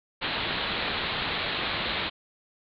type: low-pass noise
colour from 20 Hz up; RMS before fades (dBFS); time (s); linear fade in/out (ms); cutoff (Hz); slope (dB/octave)
white; -30; 0.21-2.1; 20; 4200; 96
effects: none